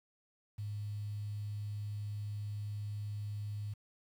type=tone with quantisation; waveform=sine; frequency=103.83 Hz; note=G#2; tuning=in tune; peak=-37 dBFS; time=0.58-3.74 s; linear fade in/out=10 ms; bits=10; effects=none